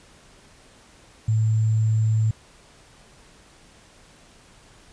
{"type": "tone with sample-and-hold", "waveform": "sine", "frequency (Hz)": 110, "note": "A2", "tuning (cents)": 0, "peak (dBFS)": -17, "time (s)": [1.28, 2.31], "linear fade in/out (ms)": 5, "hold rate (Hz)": 7350, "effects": ["pink hiss -52 dBFS RMS until 4.92 s", "resampled to 22050 Hz"]}